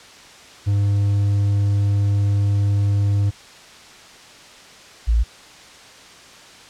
triangle / sine tone pair in turn, 101 / 56.68 Hz, G#2 / A#1, -48 / -48 cents, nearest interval minor seventh, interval 1000 cents, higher first, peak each -13 dBFS, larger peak neither, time 0.66-3.31 / 5.07-5.24 s, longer first, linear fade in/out 20 ms, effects white hiss -43 dBFS RMS until 6.69 s + low-pass 6000 Hz 12 dB/octave

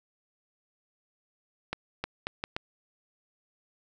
accelerating click train, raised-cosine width 0.3 ms, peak -15 dBFS, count 5, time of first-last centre 1.73-2.565 s, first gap 310 ms, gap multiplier 0.74, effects none

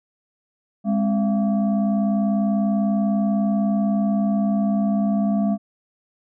sine tone with frequency modulation, 205.9 Hz, G#3, 15 cents flat, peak -17 dBFS, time 0.84-5.58 s, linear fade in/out 50 ms, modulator 472 Hz, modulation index 0.65, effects none

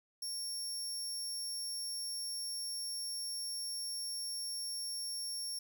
25% pulse tone, 5500 Hz, F8, 27 cents flat, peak -33 dBFS, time 0.22-5.59 s, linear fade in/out 5 ms, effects 11-bit

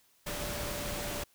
sine tone in noise, 584 Hz, D5, 10 cents flat, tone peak -42 dBFS, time 0.26-1.24 s, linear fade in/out 10 ms, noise pink, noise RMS -37 dBFS, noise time 0.26-1.24 s, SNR -8 dB, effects white hiss -67 dBFS RMS until 1.34 s

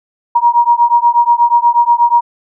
sine beating tone pair, 945 / 953.3 Hz, A#5 / A#5, +23 / +39 cents, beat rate 8.3 Hz, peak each -10 dBFS, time 0.35-2.21 s, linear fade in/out 10 ms, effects none

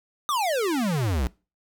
square exponential sweep, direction down, 1244.5 to 57.1 Hz, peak -23 dBFS, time 0.29-1.27 s, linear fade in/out 0 ms, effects noise-tail reverb RT60 0.3 s tail -22 dB re dry

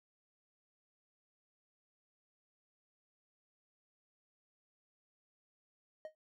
triangle tone with exponential decay, 622.3 Hz, D#5, in tune, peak -37 dBFS, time 6.05-6.15 s, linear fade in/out 1 ms, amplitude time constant 20 ms, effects noise-tail reverb RT60 0.1 s tail -18 dB re dry

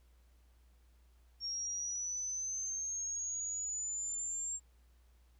sine linear sweep, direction up, 5530 to 7459 Hz, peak -36 dBFS, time 1.4-4.6 s, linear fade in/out 50 ms, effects added 60 Hz sine -62 dBFS peak until 5.39 s + pink hiss -75 dBFS RMS until 5.39 s

